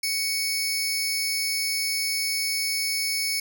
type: tone pair together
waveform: sawtooth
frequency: 2230 / 5270 Hz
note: C#7 / E8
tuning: +10 / -1 cents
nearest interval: octave + minor third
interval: 1489 cents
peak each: -24 / -24 dBFS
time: 0.03-3.4 s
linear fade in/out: 5 ms
effects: none